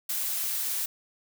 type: noise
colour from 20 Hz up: blue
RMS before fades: -30 dBFS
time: 0.09-0.86 s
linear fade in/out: 5 ms
effects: none